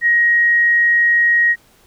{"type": "tone", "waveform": "sine", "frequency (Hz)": 1886, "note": "A#6", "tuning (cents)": 20, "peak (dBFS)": -10, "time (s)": [0.01, 1.56], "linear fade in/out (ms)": 50, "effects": ["pink hiss -52 dBFS RMS until 1.86 s"]}